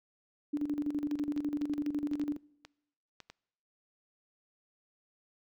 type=tone with tremolo; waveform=sine; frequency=292.7 Hz; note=D4; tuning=6 cents flat; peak=-28 dBFS; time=0.53-2.37 s; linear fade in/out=10 ms; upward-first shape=square; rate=12 Hz; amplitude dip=65%
type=clicks; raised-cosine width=0.2 ms; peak=-30 dBFS; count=11; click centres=1.112 / 1.19 / 1.377 / 1.618 / 1.736 / 1.863 / 2.135 / 2.215 / 2.65 / 3.203 / 3.3 s
effects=noise-tail reverb RT60 1.0 s tail -26 dB re dry

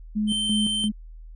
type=tone with tremolo; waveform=sine; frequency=211.8 Hz; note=G#3; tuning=34 cents sharp; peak=-21 dBFS; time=0.15-0.92 s; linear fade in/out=20 ms; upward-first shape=square; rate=2.9 Hz; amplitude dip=70%
type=tone; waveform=square; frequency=3107 Hz; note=G7; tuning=16 cents flat; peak=-24 dBFS; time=0.27-0.89 s; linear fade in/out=50 ms
effects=added 40 Hz sine -39 dBFS peak until 1.35 s + resampled to 24000 Hz

